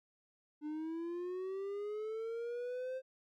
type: linear sweep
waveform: triangle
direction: up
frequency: 296.5 to 525 Hz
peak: -36 dBFS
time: 0.61-3.02 s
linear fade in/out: 50 ms
effects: none